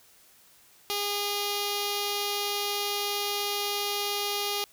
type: tone with notch filter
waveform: 5% pulse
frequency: 408.4 Hz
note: G#4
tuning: 29 cents flat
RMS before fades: -30 dBFS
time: 0.9-4.64 s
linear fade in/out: 0 ms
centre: 1700 Hz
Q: 1.3
effects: white hiss -58 dBFS RMS until 4.72 s